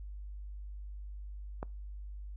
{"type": "click", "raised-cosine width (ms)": 1, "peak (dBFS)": -24, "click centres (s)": 1.629, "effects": ["noise-tail reverb RT60 0.3 s tail -26 dB re dry", "added 50 Hz sine -41 dBFS peak until 2.36 s"]}